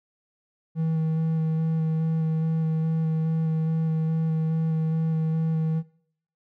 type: tone with vibrato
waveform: triangle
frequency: 160.3 Hz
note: E3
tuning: 48 cents flat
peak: -20 dBFS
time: 0.75-5.83 s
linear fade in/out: 50 ms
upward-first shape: square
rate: 2.4 Hz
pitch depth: 10 cents each way
effects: noise-tail reverb RT60 0.6 s tail -19 dB re dry